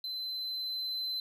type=tone with level ramp; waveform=triangle; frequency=4058 Hz; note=B7; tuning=46 cents sharp; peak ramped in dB=-34 to -31 dBFS; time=0.04-1.2 s; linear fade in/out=2 ms; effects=none